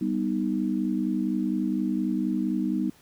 sine chord, G augmented, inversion none, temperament equal, 196 / 246.9 / 311.1 Hz, G3 / B3 / D#4, 0 / 0 / 0 cents, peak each -28 dBFS, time 0.01-2.9 s, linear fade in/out 5 ms, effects pink hiss -57 dBFS RMS until 3.01 s

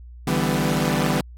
sawtooth chord, E minor seventh, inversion third, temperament equal with one note detuned, 146.83 / 164.81 / 196 / 250.2 Hz, D3 / E3 / G3 / B3, 0 / 0 / 0 / +23 cents, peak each -21 dBFS, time 0.27-1.21 s, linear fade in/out 5 ms, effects added 60 Hz sine -38 dBFS peak until 1.37 s + AAC 48 kbps

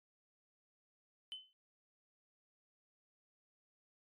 sine tone with exponential decay, 3043 Hz, F#7, 48 cents sharp, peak -38 dBFS, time 1.32-1.53 s, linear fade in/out 0 ms, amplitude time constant 45 ms, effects tanh soft clip ceiling -40 dBFS + MP3 64 kbps

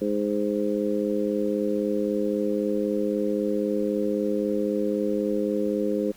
harmonic tone, 103.83 Hz, G#2, in tune, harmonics 2 / 3 / 4 / 5, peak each -28 / -28 / -28 / -28 dBFS, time 0.01-6.12 s, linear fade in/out 10 ms, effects pink hiss -52 dBFS RMS until 6.16 s

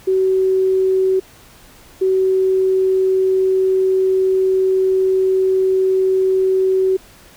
sine tone pair in turn, 378.2 / 378.2 Hz, F#4 / F#4, +38 / +38 cents, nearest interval unison, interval 0 cents, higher neither, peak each -12 dBFS, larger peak neither, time 0.07-1.2 / 2.01-6.97 s, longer second, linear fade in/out 10 ms, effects pink hiss -45 dBFS RMS until 7.36 s

